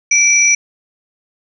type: tone pair together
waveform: sine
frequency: 2327 / 5867 Hz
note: D7 / F#8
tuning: -17 / -16 cents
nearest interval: octave + major third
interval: 1601 cents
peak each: -11 dBFS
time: 0.11-0.55 s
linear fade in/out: 5 ms
effects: none